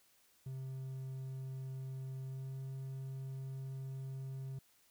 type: tone with pitch glide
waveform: triangle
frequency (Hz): 132.1 to 133.48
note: C3 to C3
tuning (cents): +17 to +35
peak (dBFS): -39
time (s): 0.46-4.59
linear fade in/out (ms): 5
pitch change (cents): +18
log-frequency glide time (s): 2.21-2.57
effects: white hiss -70 dBFS RMS until 4.9 s